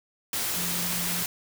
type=tone in noise; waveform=sine; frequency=175.1 Hz; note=F3; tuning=5 cents sharp; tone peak=-35 dBFS; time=0.56-1.23 s; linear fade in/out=2 ms; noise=white; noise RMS=-29 dBFS; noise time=0.33-1.26 s; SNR=-9 dB; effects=none